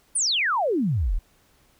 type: exponential sweep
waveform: sine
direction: down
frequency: 10000 to 30.49 Hz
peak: -20 dBFS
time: 0.15-1.19 s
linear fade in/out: 10 ms
effects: pink hiss -61 dBFS RMS until 1.79 s